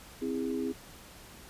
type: chord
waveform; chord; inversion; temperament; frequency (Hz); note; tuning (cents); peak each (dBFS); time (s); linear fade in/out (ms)
sine; C augmented; none; just; 261.6 / 327 / 408.8; C4 / E4 / G#4; 0 / -14 / -27; -33 / -36 / -35; 0.21-0.73; 20
effects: pink hiss -51 dBFS RMS until 1.49 s + resampled to 32000 Hz